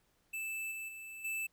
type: tone with level steps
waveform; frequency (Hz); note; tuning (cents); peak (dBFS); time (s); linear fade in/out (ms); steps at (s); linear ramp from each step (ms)
square; 2637; E7; 0; -38 / -41 / -46 / -36; 0.33-1.47; 10; 0.71 / 0.88 / 1.24; 10
effects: pink hiss -74 dBFS RMS until 1.52 s

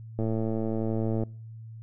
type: click train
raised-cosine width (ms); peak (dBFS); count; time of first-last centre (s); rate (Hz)
2; -17; 117; 0.19-1.235; 111
effects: noise-tail reverb RT60 0.5 s tail -25 dB re dry + added 112 Hz sine -40 dBFS peak until 1.82 s

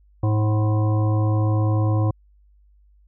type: harmonic tone with a mistuned harmonic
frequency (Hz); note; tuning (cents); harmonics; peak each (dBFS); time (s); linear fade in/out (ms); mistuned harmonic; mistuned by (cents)
106.8; G#2; +49; 1 / 3 / 5 / 7 / 9 / 10; -17 / -27 / -31 / -34 / -36 / -37; 0.23-2.11; 5; 9; +66
effects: added 50 Hz sine -52 dBFS peak until 3.07 s

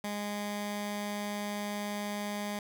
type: tone with notch filter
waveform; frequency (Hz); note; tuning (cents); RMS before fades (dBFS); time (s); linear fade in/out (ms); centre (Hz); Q
15% pulse; 206.1; G#3; -13; -36; 0.04-2.59; 2; 450; 1.9
effects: none

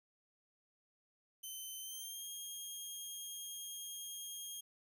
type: tone with pitch glide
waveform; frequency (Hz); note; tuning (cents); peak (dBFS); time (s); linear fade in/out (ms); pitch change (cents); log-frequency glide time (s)
10% pulse; 3072 to 3242; G7 to G#7; -36 to -42; -37; 1.43-4.61; 10; +94; 1.8-2.26
effects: none

